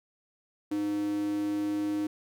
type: tone with high-pass filter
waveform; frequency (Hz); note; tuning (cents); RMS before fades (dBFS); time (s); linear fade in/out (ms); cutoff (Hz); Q
square; 102.4; G#2; -24; -30; 0.71-2.07; 5; 290; 9.2
effects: none